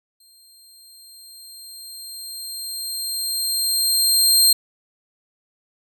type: tone with exponential growth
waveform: 20% pulse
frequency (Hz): 4186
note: C8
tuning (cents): 0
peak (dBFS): -5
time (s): 0.2-4.53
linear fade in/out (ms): 5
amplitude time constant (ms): 940
effects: none